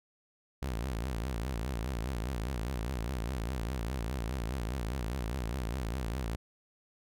sawtooth tone with vibrato, 60.6 Hz, B1, 32 cents flat, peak -29 dBFS, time 0.62-6.36 s, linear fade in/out 5 ms, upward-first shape triangle, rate 4.9 Hz, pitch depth 260 cents each way, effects none

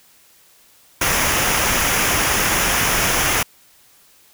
pink noise with comb filter, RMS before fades -18 dBFS, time 1.01-3.43 s, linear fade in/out 5 ms, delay 0.24 ms, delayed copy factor -0.55, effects white hiss -52 dBFS RMS until 4.33 s

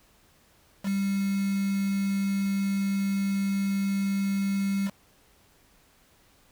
sine tone with quantisation, 196.9 Hz, G3, 8 cents sharp, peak -24 dBFS, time 0.83-4.91 s, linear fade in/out 50 ms, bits 6, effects pink hiss -61 dBFS RMS until 6.51 s

